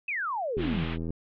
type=exponential sweep; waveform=sine; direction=down; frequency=2639 to 146.83 Hz; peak=-28 dBFS; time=0.08-0.84 s; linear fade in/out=5 ms
type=click train; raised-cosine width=3 ms; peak=-22 dBFS; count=45; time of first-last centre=0.57-1.105 s; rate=82.2 Hz
type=band-pass noise; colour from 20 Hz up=white; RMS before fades=-40 dBFS; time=0.57-0.98 s; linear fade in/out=50 ms; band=420 to 3400 Hz; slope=48 dB/octave
effects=none